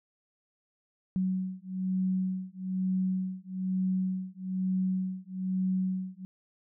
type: beating tone pair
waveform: sine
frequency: 186.2 / 187.3 Hz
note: F#3 / F#3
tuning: +11 / +21 cents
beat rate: 1.1 Hz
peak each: -31 dBFS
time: 1.16-6.25 s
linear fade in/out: 0 ms
effects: none